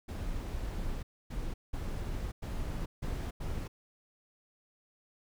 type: noise bursts at uneven times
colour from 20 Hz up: brown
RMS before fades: -36 dBFS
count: 6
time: 0.08-1.03 / 1.3-1.54 / 1.73-2.32 / 2.42-2.86 / 3.02-3.31 / 3.4-3.68 s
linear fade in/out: 10 ms
effects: none